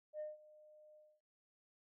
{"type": "tone with ADSR envelope", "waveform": "sine", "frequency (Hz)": 609, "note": "D#5", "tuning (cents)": -37, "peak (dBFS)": -39, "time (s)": [0.13, 1.21], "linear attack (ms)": 69, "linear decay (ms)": 170, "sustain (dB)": -21, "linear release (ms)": 250, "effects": ["noise-tail reverb RT60 0.2 s tail -26 dB re dry", "tanh soft clip ceiling -38 dBFS"]}